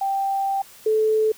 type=tone pair in turn; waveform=sine; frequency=784 / 435.2 Hz; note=G5 / A4; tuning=0 / -19 cents; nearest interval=minor seventh; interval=1019 cents; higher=first; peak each=-20 / -16 dBFS; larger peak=second; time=0.01-0.62 / 0.86-1.32 s; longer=first; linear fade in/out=5 ms; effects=white hiss -47 dBFS RMS until 1.37 s